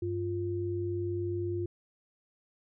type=tone pair together; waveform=sine; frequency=98 / 349.2 Hz; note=G2 / F4; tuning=0 / 0 cents; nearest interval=octave + minor seventh; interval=2200 cents; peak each=-34 / -32 dBFS; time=0.02-1.66 s; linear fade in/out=5 ms; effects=none